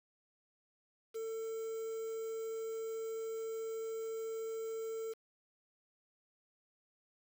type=tone with quantisation; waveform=triangle; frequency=447.7 Hz; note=A4; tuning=30 cents sharp; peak=-36 dBFS; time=1.14-5.14 s; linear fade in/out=20 ms; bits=9; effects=none

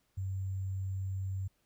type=tone with sample-and-hold; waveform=sine; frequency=95.4 Hz; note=G2; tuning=47 cents flat; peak=-33 dBFS; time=0.17-1.48 s; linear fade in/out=10 ms; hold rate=7350 Hz; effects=pink hiss -75 dBFS RMS until 1.65 s

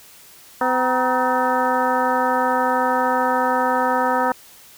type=harmonic tone with a mistuned harmonic; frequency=254.5 Hz; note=C4; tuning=48 cents flat; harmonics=1 / 2 / 3 / 4 / 5 / 6 / 7; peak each=-26 / -23 / -23 / -21 / -24 / -28 / -31 dBFS; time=0.61-4.32 s; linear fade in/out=2 ms; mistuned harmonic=4; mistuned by=-120 cents; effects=white hiss -46 dBFS RMS until 4.77 s

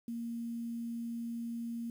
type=tone with quantisation; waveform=sine; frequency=233.1 Hz; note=A#3; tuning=in tune; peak=-36 dBFS; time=0.08-1.9 s; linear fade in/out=2 ms; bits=10; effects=none

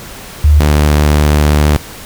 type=tone pair in turn; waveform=sine / sawtooth; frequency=74.5 / 74.5 Hz; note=D2 / D2; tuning=+25 / +25 cents; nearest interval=unison; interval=0 cents; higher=neither; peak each=-3 dBFS; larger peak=neither; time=0.44-0.6 / 0.6-1.77 s; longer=second; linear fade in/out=5 ms; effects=pink hiss -30 dBFS RMS until 2.05 s

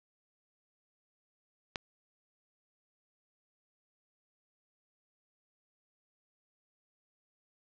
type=click; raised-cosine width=0.2 ms; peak=-16 dBFS; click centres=1.758 s; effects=low-pass 5000 Hz 12 dB/octave

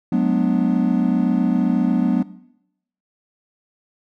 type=chord; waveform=triangle; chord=G# half-diminished seventh; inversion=third; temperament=equal with one note detuned; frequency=185 / 212.8 / 246.9 / 293.7 Hz; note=F#3 / G#3 / B3 / D4; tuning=0 / +42 / 0 / 0 cents; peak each=-18 / -20 / -17 / -21 dBFS; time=0.12-2.23 s; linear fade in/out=5 ms; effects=noise-tail reverb RT60 0.8 s tail -18 dB re dry

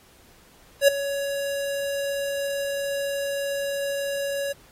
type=tone with ADSR envelope; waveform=square; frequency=560 Hz; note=C#5; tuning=18 cents sharp; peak=-11 dBFS; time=0.81-4.53 s; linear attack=70 ms; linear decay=7 ms; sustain=-15 dB; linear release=14 ms; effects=pink hiss -55 dBFS RMS until 4.71 s + AAC 48 kbps

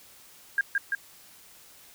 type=tone with echo; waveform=sine; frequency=1614 Hz; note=G#6; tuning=50 cents flat; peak=-20 dBFS; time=0.58-0.61 s; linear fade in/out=2 ms; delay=170 ms; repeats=2; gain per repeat=-2 dB; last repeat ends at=0.95 s; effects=white hiss -53 dBFS RMS until 1.94 s

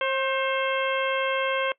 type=harmonic tone with a mistuned harmonic; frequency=534 Hz; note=C5; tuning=35 cents sharp; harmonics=1 / 2 / 3 / 4 / 5 / 6; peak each=-26 / -29 / -31 / -32 / -33 / -34 dBFS; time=0.01-1.72 s; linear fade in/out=2 ms; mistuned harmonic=3; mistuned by=-41 cents; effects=noise-tail reverb RT60 0.1 s tail -22 dB re dry

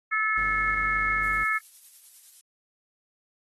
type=harmonic tone; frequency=434.1 Hz; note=A4; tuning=23 cents flat; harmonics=3 / 4 / 5; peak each=-27 / -27 / -27 dBFS; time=0.11-1.59 s; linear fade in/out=20 ms
type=tone; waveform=45% pulse; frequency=52 Hz; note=G#1; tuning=3 cents sharp; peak=-37 dBFS; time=0.37-1.44 s; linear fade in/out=10 ms
type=noise with tremolo; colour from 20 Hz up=violet; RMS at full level=-45 dBFS; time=1.23-2.41 s; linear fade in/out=0 ms; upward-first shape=triangle; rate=9.9 Hz; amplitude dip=50%
effects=AAC 32 kbps

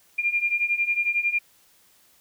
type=beating tone pair; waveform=sine; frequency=2395 / 2406 Hz; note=D7 / D7; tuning=+33 / +41 cents; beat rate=11 Hz; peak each=-26 / -23 dBFS; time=0.18-1.39 s; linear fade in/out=10 ms; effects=white hiss -59 dBFS RMS until 2.2 s

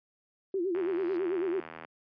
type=noise with exponential growth; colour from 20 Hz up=violet; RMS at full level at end=-43 dBFS; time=0.52-1.17 s; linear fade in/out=1 ms; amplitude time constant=140 ms
type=tone with vibrato; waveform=sine; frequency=363.9 Hz; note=F#4; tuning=29 cents flat; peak=-27 dBFS; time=0.54-1.6 s; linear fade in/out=2 ms; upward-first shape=sine; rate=9.1 Hz; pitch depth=140 cents each way
type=click train; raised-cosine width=0.5 ms; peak=-27 dBFS; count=90; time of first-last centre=0.75-1.849 s; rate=81 Hz
effects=high-pass 200 Hz 12 dB/octave + resampled to 11025 Hz

